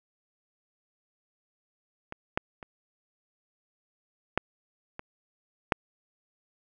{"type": "clicks", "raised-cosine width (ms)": 0.5, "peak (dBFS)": [-22, -10, -26, -8, -22, -6], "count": 6, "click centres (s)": [2.124, 2.375, 2.628, 4.376, 4.994, 5.722], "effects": []}